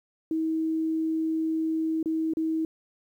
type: tone with dropouts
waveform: sine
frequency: 320 Hz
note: D#4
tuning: 49 cents sharp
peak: -24 dBFS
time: 0.31-2.65 s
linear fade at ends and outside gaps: 2 ms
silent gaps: 2.029-2.058 / 2.336-2.37 s
effects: 10-bit